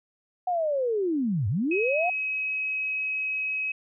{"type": "linear two-way sweep", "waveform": "sine", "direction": "down then up", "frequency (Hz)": [740, 91, 740], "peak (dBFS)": -23, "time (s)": [0.47, 2.1], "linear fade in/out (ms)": 5, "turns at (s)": 1.48}
{"type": "tone", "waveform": "sine", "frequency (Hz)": 2549, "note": "D#7", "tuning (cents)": 41, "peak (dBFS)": -26, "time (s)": [1.71, 3.72], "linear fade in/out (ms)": 5}
{"effects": []}